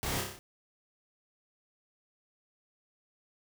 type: noise with echo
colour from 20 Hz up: pink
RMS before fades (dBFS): -35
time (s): 0.03-0.21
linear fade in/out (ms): 0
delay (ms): 30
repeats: 6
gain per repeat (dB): -3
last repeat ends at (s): 0.39
effects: none